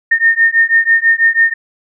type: beating tone pair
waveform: sine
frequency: 1824 / 1830.1 Hz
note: A#6 / A#6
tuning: -38 / -32 cents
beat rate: 6.1 Hz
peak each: -11 dBFS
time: 0.11-1.54 s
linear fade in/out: 10 ms
effects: none